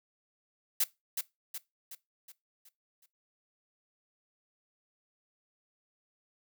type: noise with echo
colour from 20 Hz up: blue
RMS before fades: -27 dBFS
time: 0.8-0.84 s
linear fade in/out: 5 ms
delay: 370 ms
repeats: 6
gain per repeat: -6 dB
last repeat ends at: 3.06 s
effects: noise-tail reverb RT60 0.2 s tail -19 dB re dry